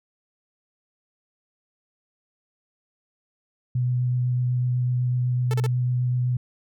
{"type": "tone with vibrato", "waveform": "sine", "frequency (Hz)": 124.5, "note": "B2", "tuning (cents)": 14, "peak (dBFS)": -20, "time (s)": [3.75, 6.37], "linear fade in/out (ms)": 5, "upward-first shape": "triangle", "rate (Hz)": 8, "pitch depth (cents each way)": 13}
{"type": "tone bursts", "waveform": "sawtooth", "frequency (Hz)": 440, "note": "A4", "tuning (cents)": 0, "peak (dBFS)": -24, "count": 3, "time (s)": [5.51, 5.664], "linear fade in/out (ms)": 0, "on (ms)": 26, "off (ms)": 38}
{"effects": []}